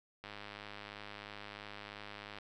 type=click train; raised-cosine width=0.3 ms; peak=-30 dBFS; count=222; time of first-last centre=0.24-2.386 s; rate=103 Hz; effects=none